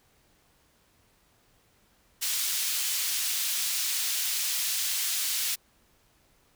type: high-pass noise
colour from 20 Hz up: pink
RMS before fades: -29 dBFS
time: 2.21-5.56 s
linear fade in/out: 20 ms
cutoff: 3500 Hz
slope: 12 dB/octave
effects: pink hiss -65 dBFS RMS until 6.55 s